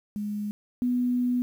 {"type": "tone pair in turn", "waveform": "sine", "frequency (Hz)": [207.7, 246.8], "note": ["G#3", "B3"], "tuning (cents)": [0, -1], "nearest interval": "minor third", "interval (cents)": 299, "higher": "second", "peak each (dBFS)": [-28, -22], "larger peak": "second", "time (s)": [[0.16, 0.51], [0.82, 1.42]], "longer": "second", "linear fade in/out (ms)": 0, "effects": ["9-bit"]}